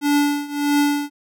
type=tone with tremolo; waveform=square; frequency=289.5 Hz; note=D4; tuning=25 cents flat; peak=-14 dBFS; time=0.01-1.1 s; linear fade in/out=50 ms; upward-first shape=triangle; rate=1.6 Hz; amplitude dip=90%; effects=none